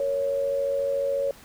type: tone pair together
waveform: sine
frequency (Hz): 461.9 / 556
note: A#4 / C#5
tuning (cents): -16 / +5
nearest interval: minor third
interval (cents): 321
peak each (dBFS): -32 / -23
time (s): 0-1.31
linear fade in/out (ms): 2
effects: pink hiss -50 dBFS RMS until 1.44 s